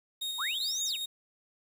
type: tone with tremolo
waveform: 40% pulse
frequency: 3724 Hz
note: A#7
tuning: 2 cents flat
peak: -31 dBFS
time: 0.21-1.06 s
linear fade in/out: 10 ms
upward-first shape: square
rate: 5 Hz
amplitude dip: 25%
type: linear two-way sweep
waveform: sine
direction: up then down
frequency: 834 to 7040 to 2115 Hz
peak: -32 dBFS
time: 0.38-0.97 s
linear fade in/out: 20 ms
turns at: 0.84 s
effects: 9-bit